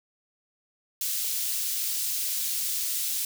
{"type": "high-pass noise", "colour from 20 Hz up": "white", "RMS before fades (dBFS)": -29, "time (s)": [1.01, 3.25], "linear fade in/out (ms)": 2, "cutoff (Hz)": 3800, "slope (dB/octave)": 12, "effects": []}